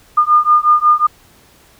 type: beating tone pair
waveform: sine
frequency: 1211 / 1216.5 Hz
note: D#6 / D#6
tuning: -47 / -39 cents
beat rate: 5.5 Hz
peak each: -11 dBFS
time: 0.17-1.07 s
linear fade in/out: 10 ms
effects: pink hiss -48 dBFS RMS until 1.79 s